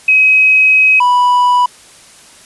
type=tone pair in turn; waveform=sine / triangle; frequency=2539 / 985.2 Hz; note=D#7 / B5; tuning=+34 / -5 cents; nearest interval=octave + major third; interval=1639 cents; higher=first; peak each=-5 dBFS; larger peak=neither; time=0.08-1 / 1-1.66 s; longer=first; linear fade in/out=5 ms; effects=white hiss -40 dBFS RMS until 2.45 s + resampled to 24000 Hz